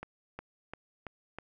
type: accelerating click train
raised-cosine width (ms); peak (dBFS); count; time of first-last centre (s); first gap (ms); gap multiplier
0.5; -25; 5; 0.03-1.386; 360; 0.96
effects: none